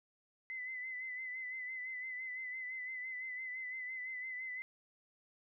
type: tone with vibrato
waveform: sine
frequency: 2028 Hz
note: B6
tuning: 45 cents sharp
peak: -40 dBFS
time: 0.5-4.62 s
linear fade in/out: 0 ms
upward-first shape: sine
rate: 5.9 Hz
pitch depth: 39 cents each way
effects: none